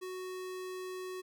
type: tone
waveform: square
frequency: 370 Hz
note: F#4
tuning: in tune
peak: -40 dBFS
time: 0.01-1.22 s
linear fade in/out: 20 ms
effects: none